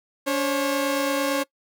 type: tone pair together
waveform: sawtooth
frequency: 284.6 / 540.4 Hz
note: C#4 / C#5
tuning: +46 / -44 cents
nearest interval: major seventh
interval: 1110 cents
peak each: -21 / -20 dBFS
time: 0.26-1.44 s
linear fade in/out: 20 ms
effects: noise-tail reverb RT60 0.1 s tail -23 dB re dry